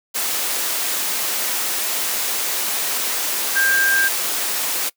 sine tone in noise, 1592 Hz, G6, 26 cents sharp, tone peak -15 dBFS, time 3.55-4.09 s, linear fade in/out 20 ms, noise white, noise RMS -22 dBFS, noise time 0.14-4.9 s, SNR +4 dB, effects noise-tail reverb RT60 0.1 s tail -23 dB re dry + high-pass 300 Hz 12 dB/octave

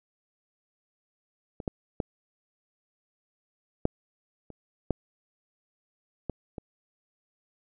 clicks, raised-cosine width 2 ms, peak -24 / -15 / -14 / -9 / -30 / -11 / -17 / -23 dBFS, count 8, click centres 1.602 / 1.678 / 2.002 / 3.854 / 4.503 / 4.907 / 6.297 / 6.582 s, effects none

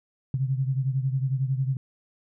sine beating tone pair, 130.81 / 141.81 Hz, C3 / C#3, 0 / +40 cents, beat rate 11 Hz, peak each -24 / -29 dBFS, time 0.34-1.77 s, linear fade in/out 2 ms, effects none

